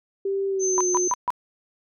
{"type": "tone with pitch glide", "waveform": "sine", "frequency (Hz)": [392, 361.5], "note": ["G4", "F#4"], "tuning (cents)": [0, -40], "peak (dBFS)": -22, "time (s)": [0.25, 1.08], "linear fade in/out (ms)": 5, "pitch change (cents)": -140, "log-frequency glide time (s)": [0.48, 0.88]}
{"type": "tone", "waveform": "sine", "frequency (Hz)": 6200, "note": "G8", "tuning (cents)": -20, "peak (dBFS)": -23, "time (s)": [0.59, 1.15], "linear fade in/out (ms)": 50}
{"type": "tone bursts", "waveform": "sine", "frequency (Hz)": 987.8, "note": "B5", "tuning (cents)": 0, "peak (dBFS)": -19, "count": 4, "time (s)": [0.78, 1.304], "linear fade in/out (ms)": 0, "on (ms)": 26, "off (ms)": 140}
{"effects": []}